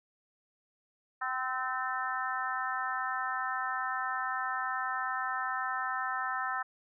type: harmonic tone with a mistuned harmonic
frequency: 256.8 Hz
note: C4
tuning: 32 cents flat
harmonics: 3 / 4 / 5 / 6 / 7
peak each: -38 / -38 / -35 / -40 / -38 dBFS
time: 1.21-6.63 s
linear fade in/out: 10 ms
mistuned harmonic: 5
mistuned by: +24 cents
effects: none